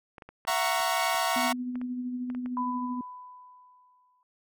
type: clicks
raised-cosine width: 0.5 ms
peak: -30 dBFS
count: 12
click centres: 0.182 / 0.222 / 0.29 / 0.451 / 0.5 / 0.803 / 1.146 / 1.756 / 1.815 / 2.301 / 2.349 / 2.46 s
type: chord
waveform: sawtooth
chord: F# dominant seventh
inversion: third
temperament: equal with one note detuned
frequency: 671.6 / 740 / 932.3 / 1108.7 Hz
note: E5 / F#5 / A#5 / C#6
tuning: +32 / 0 / 0 / 0 cents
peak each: -27 dBFS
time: 0.47-1.53 s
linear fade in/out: 10 ms
type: tone with tremolo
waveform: sine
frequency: 248.8 Hz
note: B3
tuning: 13 cents sharp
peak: -29 dBFS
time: 1.36-3.01 s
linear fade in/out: 2 ms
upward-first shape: sine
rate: 13 Hz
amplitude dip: 35%
type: tone with exponential decay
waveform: sine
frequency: 998 Hz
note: B5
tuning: 18 cents sharp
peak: -27 dBFS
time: 2.57-4.23 s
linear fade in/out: 1 ms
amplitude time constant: 360 ms
effects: none